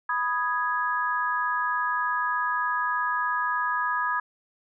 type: chord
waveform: sine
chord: G# minor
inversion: first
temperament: equal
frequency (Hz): 987.8 / 1244.5 / 1661.2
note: B5 / D#6 / G#6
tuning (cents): 0 / 0 / 0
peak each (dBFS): -28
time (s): 0.09-4.2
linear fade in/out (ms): 5
effects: none